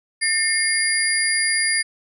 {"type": "tone cluster", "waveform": "sine", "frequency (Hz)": [1804, 2143, 4805, 9710], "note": ["A6", "C7", "D8", "D#9"], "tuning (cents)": [43, 41, 39, -43], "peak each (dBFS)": -23, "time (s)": [0.21, 1.83], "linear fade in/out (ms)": 20, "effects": []}